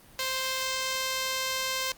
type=tone pair together; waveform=5% pulse; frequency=523.3 / 1046.6 Hz; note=C5 / C6; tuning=0 / 0 cents; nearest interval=octave; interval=1200 cents; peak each=-18 / -27 dBFS; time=0.19-1.92 s; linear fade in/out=2 ms; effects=pink hiss -54 dBFS RMS until 1.97 s + Opus 24 kbps